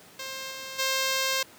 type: tone with level steps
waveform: 5% pulse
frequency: 530 Hz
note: C5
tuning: 22 cents sharp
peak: -23 / -25 / -13 dBFS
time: 0.19-1.43 s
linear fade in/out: 5 ms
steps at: 0.5 / 0.78 s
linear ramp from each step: 20 ms
effects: pink hiss -51 dBFS RMS until 1.58 s + high-pass 150 Hz 12 dB/octave